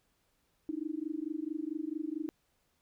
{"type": "tone with amplitude modulation", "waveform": "sine", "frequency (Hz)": 311.1, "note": "D#4", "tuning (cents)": 0, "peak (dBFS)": -30, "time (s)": [0.69, 2.29], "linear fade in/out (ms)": 0, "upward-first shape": "sine", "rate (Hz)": 24.5, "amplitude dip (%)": 100, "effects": ["pink hiss -75 dBFS RMS until 2.81 s"]}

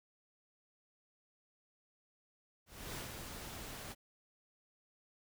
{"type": "noise with ADSR envelope", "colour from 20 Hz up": "pink", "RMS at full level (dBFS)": -43, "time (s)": [2.66, 3.95], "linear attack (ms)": 300, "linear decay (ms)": 120, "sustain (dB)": -4, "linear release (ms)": 34, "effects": []}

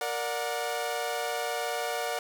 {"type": "chord", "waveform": "sawtooth", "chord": "Bb augmented", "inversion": "none", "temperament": "equal with one note detuned", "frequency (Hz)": [466.2, 587.3, 729], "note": ["Bb4", "D5", "F#5"], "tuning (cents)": [0, 0, -26], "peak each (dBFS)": [-31, -31, -29], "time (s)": [0.01, 2.19], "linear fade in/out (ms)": 2, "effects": ["9-bit"]}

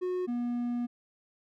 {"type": "tone pair in turn", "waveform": "triangle", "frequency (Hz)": [364.1, 241.1], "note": ["F#4", "B3"], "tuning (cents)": [-28, -41], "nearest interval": "perfect fifth", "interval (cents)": 713, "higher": "first", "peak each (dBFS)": -27, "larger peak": "neither", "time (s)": [[0.01, 0.27], [0.27, 0.87]], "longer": "second", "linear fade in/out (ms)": 20, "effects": []}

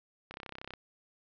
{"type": "click train", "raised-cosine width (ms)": 0.3, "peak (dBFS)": -26, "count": 15, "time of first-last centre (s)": [0.31, 0.737], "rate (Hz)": 32.8, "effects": ["low-pass 5000 Hz 12 dB/octave"]}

